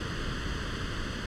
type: noise with comb filter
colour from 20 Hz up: pink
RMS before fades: -33 dBFS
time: 0-1.26 s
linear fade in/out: 5 ms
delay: 0.64 ms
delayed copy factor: +0.75
effects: low-pass 4000 Hz 12 dB/octave